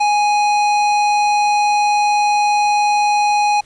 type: tone with hard clipping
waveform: sine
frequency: 830.6 Hz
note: G#5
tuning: in tune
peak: -14 dBFS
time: 0-3.61 s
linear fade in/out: 10 ms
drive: 14 dB
effects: pink hiss -49 dBFS RMS until 3.65 s + resampled to 22050 Hz